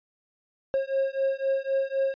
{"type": "beating tone pair", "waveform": "triangle", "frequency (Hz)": [538, 541.9], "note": ["C5", "C#5"], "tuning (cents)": [48, -39], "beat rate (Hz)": 3.9, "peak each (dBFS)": -25, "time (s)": [0.74, 2.14], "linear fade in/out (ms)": 0, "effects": ["resampled to 11025 Hz"]}